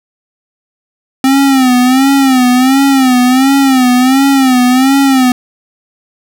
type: tone with vibrato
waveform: square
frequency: 261.6 Hz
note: C4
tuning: in tune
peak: -6 dBFS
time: 1.24-5.32 s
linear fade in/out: 2 ms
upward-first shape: sine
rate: 1.4 Hz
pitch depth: 96 cents each way
effects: none